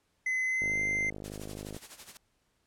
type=tone with pitch glide; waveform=triangle; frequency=2037 to 2081 Hz; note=C7 to C7; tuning=-47 to -10 cents; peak=-26 dBFS; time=0.26-1.1 s; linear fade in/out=5 ms; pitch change=+37 cents; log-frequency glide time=0.45-0.8 s
type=click train; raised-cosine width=2 ms; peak=-28 dBFS; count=60; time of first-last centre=0.62-1.766 s; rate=51.5 Hz
type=noise with tremolo; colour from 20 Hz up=white; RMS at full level=-45 dBFS; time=1.24-2.17 s; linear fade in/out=0 ms; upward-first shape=sine; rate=12 Hz; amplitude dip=75%
effects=pink hiss -74 dBFS RMS until 2.66 s + low-pass 11000 Hz 12 dB/octave